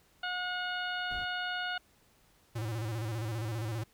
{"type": "harmonic tone", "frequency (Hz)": 724, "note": "F#5", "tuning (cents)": -38, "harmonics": [1, 2, 3, 4, 5, 6], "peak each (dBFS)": [-39, -35, -48, -40, -46, -49], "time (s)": [0.23, 1.78], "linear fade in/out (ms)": 5}
{"type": "noise", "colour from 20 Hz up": "brown", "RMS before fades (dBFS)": -46, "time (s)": [1.1, 1.25], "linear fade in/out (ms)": 10}
{"type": "tone with vibrato", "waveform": "square", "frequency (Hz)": 111.9, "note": "A2", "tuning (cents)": 30, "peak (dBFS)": -34, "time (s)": [2.55, 3.84], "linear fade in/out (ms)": 10, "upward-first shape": "square", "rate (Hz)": 15, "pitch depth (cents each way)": 83}
{"effects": ["pink hiss -66 dBFS RMS until 3.93 s"]}